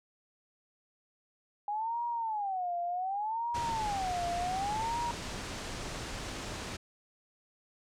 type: tone with vibrato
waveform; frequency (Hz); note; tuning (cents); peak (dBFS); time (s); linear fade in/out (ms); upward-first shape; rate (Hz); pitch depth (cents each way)
sine; 812; G#5; -39; -31; 1.68-5.11; 2; sine; 0.67; 270
type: low-pass noise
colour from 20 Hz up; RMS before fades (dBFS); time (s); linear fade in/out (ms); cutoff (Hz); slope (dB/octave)
pink; -40; 3.54-6.77; 10; 8100; 24
effects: none